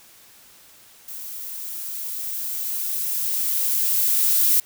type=noise with level ramp; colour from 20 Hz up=violet; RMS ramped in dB=-35 to -17 dBFS; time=1.08-4.6 s; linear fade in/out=2 ms; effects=white hiss -50 dBFS RMS until 4.65 s